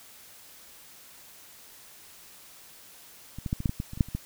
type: clicks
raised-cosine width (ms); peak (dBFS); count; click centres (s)
5; -25 / -19 / -14 / -21 / -12 / -16 / -18 / -26 / -26 / -8 / -30 / -17; 12; 3.386 / 3.462 / 3.529 / 3.604 / 3.658 / 3.694 / 3.801 / 3.934 / 3.975 / 4.008 / 4.086 / 4.15
effects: white hiss -51 dBFS RMS until 4.25 s